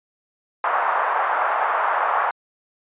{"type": "band-pass noise", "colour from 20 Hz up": "white", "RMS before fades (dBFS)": -21, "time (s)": [0.64, 2.31], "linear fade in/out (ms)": 2, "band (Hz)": [690, 1300], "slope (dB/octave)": 24, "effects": ["resampled to 8000 Hz"]}